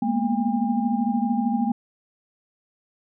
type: tone cluster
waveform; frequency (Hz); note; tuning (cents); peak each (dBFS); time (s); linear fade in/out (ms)
sine; 209.3 / 234.1 / 247.2 / 804; G#3 / A#3 / B3 / G5; +14 / +8 / +2 / +44; -26 / -23 / -28 / -28; 0.02-1.72; 5
effects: none

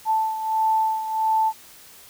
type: beating tone pair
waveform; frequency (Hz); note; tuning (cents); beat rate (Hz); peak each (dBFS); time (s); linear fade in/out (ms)
sine; 880 / 881.5; A5 / A5; 0 / +3; 1.5; -20 / -26; 0.05-1.53; 50
effects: white hiss -47 dBFS RMS until 2.09 s

